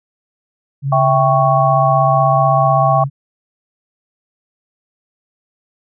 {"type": "tone with vibrato", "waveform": "sine", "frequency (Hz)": 138.59, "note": "C#3", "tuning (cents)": 0, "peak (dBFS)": -15, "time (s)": [0.82, 3.1], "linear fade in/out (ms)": 50, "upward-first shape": "sine", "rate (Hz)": 16, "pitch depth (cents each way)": 34}
{"type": "chord", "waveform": "sine", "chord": "C# diminished", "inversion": "first", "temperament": "equal", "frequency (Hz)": [659.3, 784, 1108.7], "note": ["E5", "G5", "C#6"], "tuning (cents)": [0, 0, 0], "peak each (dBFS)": -15, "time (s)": [0.92, 3.04], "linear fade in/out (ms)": 5}
{"effects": []}